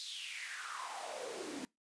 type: noise with high-pass filter sweep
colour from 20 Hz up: pink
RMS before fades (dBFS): -44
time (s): 0-1.65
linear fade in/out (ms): 0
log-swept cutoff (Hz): 4200 to 250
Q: 5.4
effects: noise-tail reverb RT60 0.2 s tail -24 dB re dry + resampled to 22050 Hz